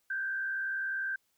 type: tone with frequency modulation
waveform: sine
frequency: 1568 Hz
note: G6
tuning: in tune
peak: -31 dBFS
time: 0.1-1.16 s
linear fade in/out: 5 ms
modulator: 59.5 Hz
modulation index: 0.72
effects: white hiss -75 dBFS RMS until 1.37 s